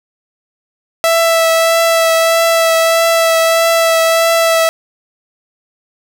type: tone with vibrato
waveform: sawtooth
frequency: 659.3 Hz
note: E5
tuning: in tune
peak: -5 dBFS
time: 1.04-4.69 s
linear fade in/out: 0 ms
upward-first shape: triangle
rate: 1.6 Hz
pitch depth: 17 cents each way
effects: none